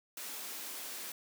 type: high-pass noise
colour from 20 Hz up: white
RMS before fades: -43 dBFS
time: 0.17-1.12 s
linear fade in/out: 2 ms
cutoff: 190 Hz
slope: 96 dB/octave
effects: none